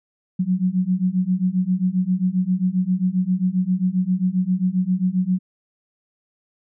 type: beating tone pair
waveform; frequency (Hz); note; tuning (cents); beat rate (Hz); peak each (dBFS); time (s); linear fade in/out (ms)
sine; 180 / 187.5; F#3 / F#3; -47 / +23; 7.5; -21 / -20; 0.39-5.39; 10
effects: none